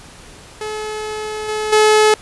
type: tone with level steps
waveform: sawtooth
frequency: 428.9 Hz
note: A4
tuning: 44 cents flat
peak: -19 / -15 / -5 dBFS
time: 0.61-2.14 s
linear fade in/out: 2 ms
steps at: 1.48 / 1.72 s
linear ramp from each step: 10 ms
effects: pink hiss -40 dBFS RMS until 2.21 s + resampled to 24000 Hz